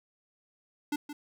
square tone with echo, 293.7 Hz, D4, in tune, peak -29 dBFS, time 0.92-0.96 s, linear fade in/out 5 ms, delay 170 ms, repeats 1, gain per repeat -10 dB, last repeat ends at 1.13 s, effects none

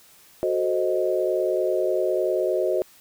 sine chord, F# diminished seventh, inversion none, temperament equal, 370 / 440 / 523.3 / 622.3 Hz, F#4 / A4 / C5 / Eb5, 0 / 0 / 0 / 0 cents, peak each -24 / -30 / -26 / -25 dBFS, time 0.43-2.82 s, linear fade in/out 0 ms, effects white hiss -53 dBFS RMS until 3 s

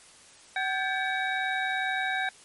sine tone cluster, 757 / 1575 / 1717 / 2271 / 3800 Hz, F#5 / G6 / A6 / C#7 / A#7, +39 / +8 / -43 / +41 / +33 cents, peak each -31 / -30 / -35 / -34 / -37 dBFS, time 0.56-2.29 s, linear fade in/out 2 ms, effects white hiss -53 dBFS RMS until 2.44 s + MP3 48 kbps

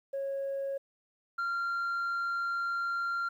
sine tone pair in turn, 549 / 1383.4 Hz, C#5 / F6, -17 / -17 cents, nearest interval octave + major third, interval 1600 cents, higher second, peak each -30 / -27 dBFS, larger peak second, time 0.13-0.78 / 1.38-3.29 s, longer second, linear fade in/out 10 ms, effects tanh soft clip ceiling -29 dBFS + 11-bit

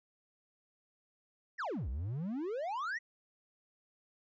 triangle exponential two-way sweep, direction down then up, 2000 to 58.27 to 2000 Hz, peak -33 dBFS, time 1.58-2.99 s, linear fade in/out 20 ms, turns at 1.89 s, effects resampled to 16000 Hz

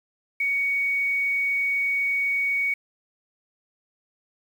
sine tone, 2238 Hz, C#7, 16 cents sharp, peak -21 dBFS, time 0.4-2.74 s, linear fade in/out 5 ms, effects 8-bit

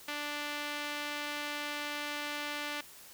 sawtooth tone with band-pass filter, 293.7 Hz, D4, in tune, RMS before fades -38 dBFS, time 0.08-2.81 s, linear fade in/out 5 ms, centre 2600 Hz, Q 0.93, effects white hiss -53 dBFS RMS until 3.13 s

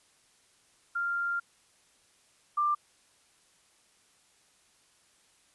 sine tone pair in turn, 1393 / 1186.6 Hz, F6 / D6, -5 / +18 cents, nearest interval minor third, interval 277 cents, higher first, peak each -28 / -24 dBFS, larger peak second, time 0.95-1.4 / 2.57-2.75 s, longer first, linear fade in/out 10 ms, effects white hiss -65 dBFS RMS until 5.54 s + resampled to 24000 Hz

